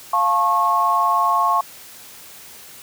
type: chord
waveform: sine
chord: F augmented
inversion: none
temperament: just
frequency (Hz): 698.5 / 873.1 / 1091.3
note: F5 / A5 / C#6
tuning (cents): 0 / -14 / -27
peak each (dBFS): -22 / -22 / -16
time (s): 0.13-1.61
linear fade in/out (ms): 5
effects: white hiss -41 dBFS RMS until 2.82 s + high-pass 60 Hz 12 dB/octave